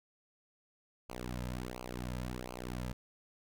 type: tone with flanger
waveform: sawtooth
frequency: 61.74 Hz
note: B1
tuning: in tune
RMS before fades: -41 dBFS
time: 1.09-2.93 s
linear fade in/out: 5 ms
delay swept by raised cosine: 0.54 to 2.74 ms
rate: 1.4 Hz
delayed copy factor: -0.95
effects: none